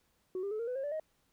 sine tone with pitch steps, 370.4 / 399.3 / 430.4 / 464 / 500.2 / 539.2 / 581.2 / 626.5 Hz, F#4 / G4 / A4 / A#4 / B4 / C#5 / D5 / D#5, +2 / +32 / -38 / -8 / +22 / -48 / -18 / +12 cents, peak -32 dBFS, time 0.35-0.998 s, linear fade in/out 2 ms, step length 81 ms, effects tanh soft clip ceiling -31 dBFS + pink hiss -74 dBFS RMS until 1.32 s

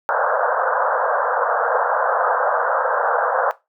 pink band-pass noise, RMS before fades -19 dBFS, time 0.09-3.51 s, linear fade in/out 0 ms, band 480 to 1600 Hz, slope 96 dB/octave, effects noise-tail reverb RT60 0.2 s tail -17 dB re dry

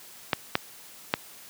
clicks, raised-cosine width 0.3 ms, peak -5 dBFS, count 3, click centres 0.332 / 0.554 / 1.139 s, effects white hiss -48 dBFS RMS until 1.49 s + high-pass 100 Hz 12 dB/octave

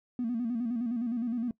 triangle tone with vibrato, 236.5 Hz, A#3, 25 cents sharp, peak -25 dBFS, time 0.19-1.51 s, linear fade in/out 2 ms, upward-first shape square, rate 9.7 Hz, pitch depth 77 cents each way, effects noise-tail reverb RT60 0.1 s tail -24 dB re dry + tanh soft clip ceiling -26 dBFS

